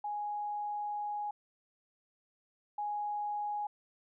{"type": "tone pair in turn", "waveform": "sine", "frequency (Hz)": [830.6, 830.6], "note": ["G#5", "G#5"], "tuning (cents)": [0, 0], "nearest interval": "unison", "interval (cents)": 0, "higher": "neither", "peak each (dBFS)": [-34, -33], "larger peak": "second", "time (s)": [[0.04, 1.31], [2.78, 3.67]], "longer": "first", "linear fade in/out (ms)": 5, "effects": []}